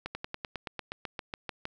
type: slowing click train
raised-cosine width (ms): 0.3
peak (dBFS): -19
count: 14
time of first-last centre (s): 0.06-1.654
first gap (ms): 90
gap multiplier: 1.05
effects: none